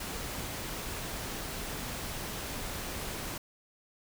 pink noise, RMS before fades -38 dBFS, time 0-3.38 s, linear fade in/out 5 ms, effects none

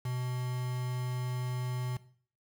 triangle tone with quantisation, 125.3 Hz, B2, 25 cents sharp, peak -30 dBFS, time 0.05-1.97 s, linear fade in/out 5 ms, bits 7, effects noise-tail reverb RT60 0.5 s tail -17 dB re dry

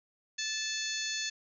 harmonic tone with a mistuned harmonic, 875 Hz, A5, 10 cents flat, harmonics 2 / 3 / 4 / 5 / 6 / 7 / 8, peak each -39 / -41 / -40 / -38 / -44 / -41 / -41 dBFS, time 0.38-1.3 s, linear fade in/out 10 ms, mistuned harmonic 8, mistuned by -74 cents, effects none

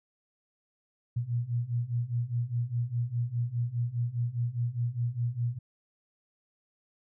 sine beating tone pair, 117.1 / 122 Hz, A#2 / B2, +8 / -21 cents, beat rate 4.9 Hz, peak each -32 / -30 dBFS, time 1.16-5.59 s, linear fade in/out 10 ms, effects none

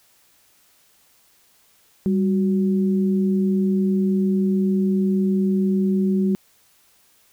sine tone pair together, 195.4 / 368.9 Hz, G3 / F#4, -5 / -5 cents, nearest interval major seventh, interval 1100 cents, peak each -17 / -25 dBFS, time 2.06-6.35 s, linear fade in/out 0 ms, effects white hiss -58 dBFS RMS until 7.32 s

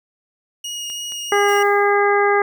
25% pulse tone with vibrato, 2876 Hz, F#7, 50 cents flat, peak -22 dBFS, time 0.64-1.63 s, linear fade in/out 5 ms, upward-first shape triangle, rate 3 Hz, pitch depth 13 cents each way
click train, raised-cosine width 0.3 ms, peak -24 dBFS, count 4, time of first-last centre 0.9-1.564 s, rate 4.52 Hz
harmonic tone, 406.5 Hz, G#4, 37 cents flat, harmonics 1 / 2 / 3 / 4 / 5, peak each -16 / -19 / -21 / -22 / -23 dBFS, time 1.32-2.42 s, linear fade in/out 2 ms
blue noise with exponential decay, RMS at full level -35 dBFS, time 1.48-2.17 s, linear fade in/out 5 ms, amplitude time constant 150 ms
effects none

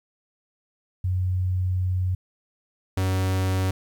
sine / 45% pulse tone pair in turn, 91.9 / 94.16 Hz, F#2 / F#2, -11 / +31 cents, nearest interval unison, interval 42 cents, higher second, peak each -21 dBFS, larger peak neither, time 1.04-2.15 / 2.97-3.71 s, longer first, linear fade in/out 5 ms, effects 10-bit

